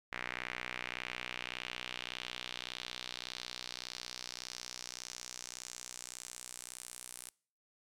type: tone with band-pass filter sweep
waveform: sawtooth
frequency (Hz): 61.74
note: B1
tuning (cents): 0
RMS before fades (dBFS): -45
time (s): 0.12-7.3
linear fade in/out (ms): 5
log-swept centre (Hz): 2000 to 9600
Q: 2.3
effects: noise-tail reverb RT60 0.5 s tail -25 dB re dry